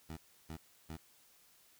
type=tone bursts; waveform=15% pulse; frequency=80.3 Hz; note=E2; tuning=45 cents flat; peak=-37 dBFS; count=3; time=0.09-0.97 s; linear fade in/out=10 ms; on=80 ms; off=320 ms; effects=white hiss -66 dBFS RMS until 1.79 s